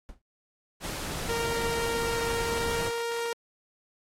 brown noise with exponential decay, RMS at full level -38 dBFS, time 0.09-0.22 s, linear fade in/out 0 ms, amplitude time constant 27 ms
pink noise, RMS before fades -35 dBFS, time 0.8-2.92 s, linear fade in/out 50 ms
sawtooth tone with pitch glide, 463.6 to 466.6 Hz, A#4 to A#4, -10 to +2 cents, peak -25 dBFS, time 1.29-3.33 s, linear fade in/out 2 ms, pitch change +12 cents, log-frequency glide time 2.39-2.94 s
effects low-pass 12000 Hz 12 dB/octave + AAC 48 kbps

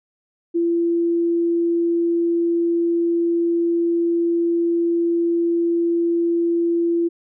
sine tone, 339.4 Hz, F4, 49 cents flat, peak -16 dBFS, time 0.54-7.09 s, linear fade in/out 20 ms, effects none

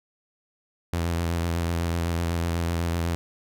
sawtooth tone with vibrato, 84.6 Hz, E2, 45 cents sharp, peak -20 dBFS, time 0.93-3.15 s, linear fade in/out 0 ms, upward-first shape square, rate 8 Hz, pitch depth 23 cents each way, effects none

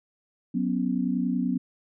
sine chord, F# suspended fourth, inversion none, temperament equal, 185 / 246.9 / 277.2 Hz, F#3 / B3 / C#4, 0 / 0 / 0 cents, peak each -28 / -26 / -30 dBFS, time 0.54-1.58 s, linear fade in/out 10 ms, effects none

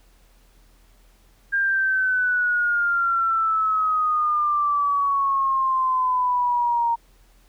sine exponential sweep, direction down, 1608 to 928 Hz, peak -18 dBFS, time 1.52-6.96 s, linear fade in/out 20 ms, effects added 41 Hz sine -53 dBFS peak until 7.48 s + pink hiss -60 dBFS RMS until 7.48 s

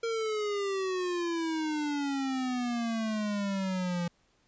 square exponential sweep, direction down, 462.9 to 171.5 Hz, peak -30 dBFS, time 0.03-4.08 s, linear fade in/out 5 ms, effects pink hiss -69 dBFS RMS until 4.47 s + resampled to 16000 Hz

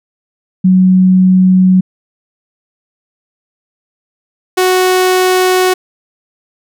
sine / sawtooth tone pair in turn, 185.6 / 369.3 Hz, F#3 / F#4, +6 / -3 cents, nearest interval octave, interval 1191 cents, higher second, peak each -4 dBFS, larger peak neither, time 0.64-1.81 / 4.57-5.74 s, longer neither, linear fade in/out 10 ms, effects none

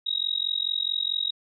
sine tone with amplitude modulation, 3800 Hz, A#7, 33 cents sharp, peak -20 dBFS, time 0.06-1.31 s, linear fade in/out 10 ms, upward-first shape sine, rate 44.6 Hz, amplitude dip 100%, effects none

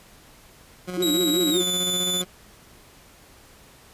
20% pulse tone with tremolo, 180.9 Hz, F#3, 39 cents flat, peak -23 dBFS, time 0.87-2.25 s, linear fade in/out 20 ms, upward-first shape square, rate 15 Hz, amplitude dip 40%
sine tone with vibrato, 328.7 Hz, E4, 5 cents flat, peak -21 dBFS, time 0.97-1.62 s, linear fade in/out 10 ms, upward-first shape triangle, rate 5.3 Hz, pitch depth 230 cents each way
sawtooth tone with pitch glide, 3842 to 3503 Hz, B7 to A7, -48 to -8 cents, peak -20 dBFS, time 1.02-2.22 s, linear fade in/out 5 ms, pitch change -160 cents, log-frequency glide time 1.51-1.62 s
effects pink hiss -51 dBFS RMS until 3.93 s + resampled to 32000 Hz

